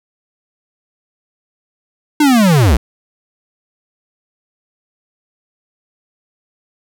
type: linear sweep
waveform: square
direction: down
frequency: 308.1 to 52.2 Hz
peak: -8 dBFS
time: 2.2-2.77 s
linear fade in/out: 5 ms
effects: none